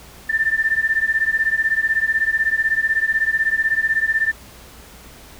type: beating tone pair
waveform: sine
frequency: 1774 / 1790 Hz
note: A6 / A6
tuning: +14 / +29 cents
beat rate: 16 Hz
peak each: -19 dBFS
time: 0.29-4.32 s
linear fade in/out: 10 ms
effects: added 60 Hz sine -47 dBFS peak until 5.39 s + pink hiss -43 dBFS RMS until 5.39 s